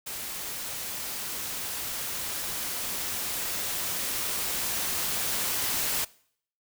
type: noise with level ramp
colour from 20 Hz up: white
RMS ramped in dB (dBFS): -36 to -28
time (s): 0.06-6.05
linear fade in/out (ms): 10
effects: noise-tail reverb RT60 0.6 s tail -22 dB re dry